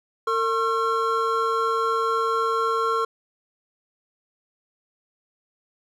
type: tone cluster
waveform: triangle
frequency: 454 / 1082 / 1358 Hz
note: A#4 / C#6 / F6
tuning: -46 / -42 / -49 cents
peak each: -23 dBFS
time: 0.27-3.05 s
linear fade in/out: 5 ms
effects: none